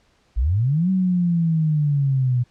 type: linear two-way sweep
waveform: sine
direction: up then down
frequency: 48.62 to 190.3 to 120.8 Hz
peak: -16 dBFS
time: 0.36-2.44 s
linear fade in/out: 20 ms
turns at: 0.9 s
effects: pink hiss -61 dBFS RMS until 2.5 s + low-pass 6000 Hz 12 dB/octave